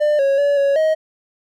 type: tone with pitch steps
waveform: triangle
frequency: 597 / 550 / 571 / 558 / 630 Hz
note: D5 / C#5 / D5 / C#5 / D#5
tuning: +28 / -14 / -49 / +11 / +21 cents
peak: -11 dBFS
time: 0-0.95 s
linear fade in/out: 20 ms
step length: 190 ms
effects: none